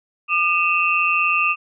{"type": "tone cluster", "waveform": "sine", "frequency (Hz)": [1208, 2542, 2718], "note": ["D6", "D#7", "F7"], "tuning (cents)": [48, 36, -48], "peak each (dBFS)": -20, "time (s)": [0.28, 1.56], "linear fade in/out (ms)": 50, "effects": []}